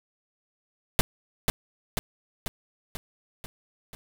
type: noise with echo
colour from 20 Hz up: pink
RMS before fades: -19 dBFS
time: 0.99-1.01 s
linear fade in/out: 0 ms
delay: 490 ms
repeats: 6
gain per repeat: -4 dB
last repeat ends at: 3.95 s
effects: none